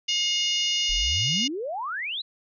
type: harmonic tone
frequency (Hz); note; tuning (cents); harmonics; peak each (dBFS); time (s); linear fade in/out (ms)
715; F5; +41; 3 / 4 / 5 / 6 / 7 / 8 / 9; -35 / -24 / -33 / -37 / -31 / -35 / -34; 0.08-1.48; 10
type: exponential sweep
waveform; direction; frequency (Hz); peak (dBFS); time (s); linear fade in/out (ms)
sine; up; 33.53 to 4117; -28; 0.89-2.22; 10
effects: none